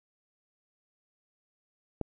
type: click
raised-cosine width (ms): 2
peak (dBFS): -18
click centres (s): 2.013
effects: none